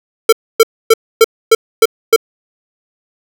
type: tone bursts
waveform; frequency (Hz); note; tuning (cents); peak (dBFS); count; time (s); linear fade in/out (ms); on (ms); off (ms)
square; 450; A4; +39; -3; 7; 0.29-2.162; 5; 36; 270
effects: none